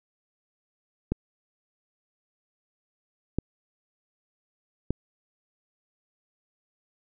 clicks, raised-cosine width 3 ms, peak -12 dBFS, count 3, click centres 1.12 / 3.386 / 4.906 s, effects none

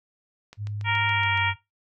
click train, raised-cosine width 0.2 ms, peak -26 dBFS, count 7, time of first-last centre 0.53-1.375 s, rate 7.1 Hz
sine tone with pitch glide, 103.83 to 96.88 Hz, G#2 to G2, 0 to -20 cents, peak -29 dBFS, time 0.57-1.56 s, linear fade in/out 50 ms, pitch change -120 cents, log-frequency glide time 1.08-1.38 s
harmonic tone, 466.2 Hz, A#4, in tune, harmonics 2 / 3 / 4 / 5 / 6 / 7, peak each -27 / -32 / -29 / -27 / -34 / -34 dBFS, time 0.84-1.54 s, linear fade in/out 50 ms
effects noise-tail reverb RT60 0.2 s tail -17 dB re dry

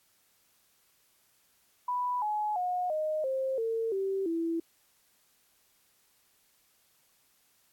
sine tone with pitch steps, 987.8 / 845.2 / 723.1 / 618.7 / 529.3 / 452.9 / 387.5 / 331.5 Hz, B5 / G#5 / F#5 / D#5 / C5 / A#4 / G4 / E4, 0 / +30 / -40 / -10 / +20 / -50 / -20 / +10 cents, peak -28 dBFS, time 1.88-4.6 s, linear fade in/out 5 ms, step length 340 ms, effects white hiss -68 dBFS RMS until 7.72 s + AAC 64 kbps

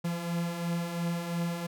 45% pulse beating tone pair, 168.6 / 171.5 Hz, E3 / F3, +39 / -31 cents, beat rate 2.9 Hz, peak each -37 / -31 dBFS, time 0.04-1.67 s, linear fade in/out 10 ms, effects none

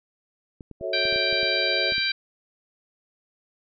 clicks, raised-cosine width 3 ms, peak -27 dBFS, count 10, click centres 0.608 / 0.713 / 0.811 / 1.054 / 1.126 / 1.16 / 1.327 / 1.431 / 1.922 / 1.981 s
sine chord, F# minor seventh, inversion none, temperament equal with one note detuned, 370 / 440 / 554.4 / 651.7 Hz, F#4 / A4 / C#5 / E5, 0 / 0 / 0 / -20 cents, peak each -33 / -34 / -31 / -30 dBFS, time 0.8-1.94 s, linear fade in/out 50 ms
harmonic tone, 784 Hz, G5, in tune, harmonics 2 / 3 / 4 / 5 / 6, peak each -29 / -27 / -33 / -27 / -29 dBFS, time 0.93-2.12 s, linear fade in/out 5 ms
effects none

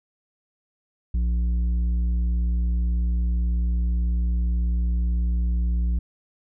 triangle tone with tanh clipping, 59.1 Hz, A#1, 24 cents sharp, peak -21 dBFS, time 1.14-5.99 s, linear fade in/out 5 ms, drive 11 dB, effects none

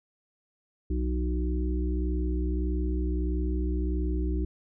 harmonic tone with a mistuned harmonic, 61.6 Hz, B1, 4 cents flat, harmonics 1 / 3 / 5 / 6, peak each -26 / -37 / -34 / -37 dBFS, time 0.9-4.45 s, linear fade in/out 5 ms, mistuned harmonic 1, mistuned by +30 cents, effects none

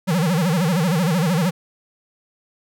square tone with vibrato, 170.6 Hz, F3, 40 cents flat, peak -17 dBFS, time 0.07-1.51 s, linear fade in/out 20 ms, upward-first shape sine, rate 13 Hz, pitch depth 210 cents each way, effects none

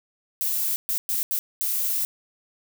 violet noise bursts at uneven times, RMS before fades -25 dBFS, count 5, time 0.41-0.76 / 0.89-0.98 / 1.09-1.23 / 1.31-1.39 / 1.61-2.05 s, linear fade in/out 0 ms, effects none

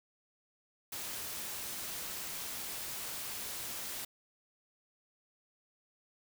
white noise, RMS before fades -41 dBFS, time 0.92-4.05 s, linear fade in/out 5 ms, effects none

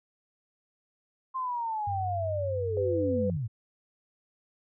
sine linear sweep, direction down, 1058 to 101 Hz, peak -29 dBFS, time 1.34-3.48 s, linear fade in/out 20 ms
sine tone with pitch glide, 96 to 95.17 Hz, G2 to F#2, -36 to +49 cents, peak -32 dBFS, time 1.87-3.37 s, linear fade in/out 5 ms, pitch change -15 cents, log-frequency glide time 2.07-2.59 s
sine tone, 502 Hz, B4, 28 cents sharp, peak -27 dBFS, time 2.77-3.3 s, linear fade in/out 2 ms
effects none

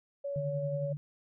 sine tone, 563 Hz, C#5, 27 cents sharp, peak -33 dBFS, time 0.24-0.93 s, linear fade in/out 10 ms
sine tone with tremolo, 146.83 Hz, D3, in tune, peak -31 dBFS, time 0.36-0.97 s, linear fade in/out 0 ms, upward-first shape sine, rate 11 Hz, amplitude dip 55%
effects none

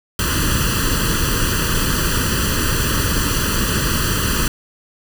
pink noise with comb filter, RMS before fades -18 dBFS, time 0.19-4.48 s, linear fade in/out 2 ms, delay 0.67 ms, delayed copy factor +0.95, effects none

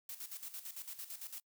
blue noise with tremolo, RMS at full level -45 dBFS, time 0.09-1.4 s, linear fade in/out 2 ms, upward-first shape square, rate 8.9 Hz, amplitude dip 70%, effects noise-tail reverb RT60 0.1 s tail -25 dB re dry

